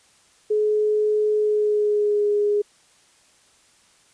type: tone with pitch glide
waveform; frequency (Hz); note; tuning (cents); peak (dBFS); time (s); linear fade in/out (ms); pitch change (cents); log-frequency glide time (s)
sine; 424.5 to 413.8; G#4 to G#4; +38 to -6; -17; 0.5-2.62; 10; -44; 1.36-2.27
effects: white hiss -57 dBFS RMS until 4.13 s + resampled to 22050 Hz